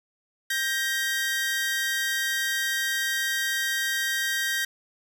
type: tone pair together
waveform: sawtooth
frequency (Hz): 1581.9 / 1883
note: G6 / A#6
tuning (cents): +15 / +17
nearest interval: minor third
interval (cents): 302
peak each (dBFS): -24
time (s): 0.5-4.65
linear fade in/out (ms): 5
effects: none